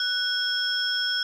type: tone cluster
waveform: sine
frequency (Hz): 1485 / 3298 / 5310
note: F#6 / G#7 / E8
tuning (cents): +6 / -13 / +12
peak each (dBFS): -27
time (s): 0-1.23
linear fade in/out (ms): 2
effects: tanh soft clip ceiling -15 dBFS